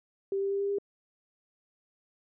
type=tone with pitch steps; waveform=sine; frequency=392 / 394.5 / 397 / 399.5 / 402.1 Hz; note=G4 / G4 / G4 / G4 / G4; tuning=0 / +11 / +22 / +33 / +44 cents; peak=-27 dBFS; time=0.32-0.785 s; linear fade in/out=2 ms; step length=93 ms; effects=none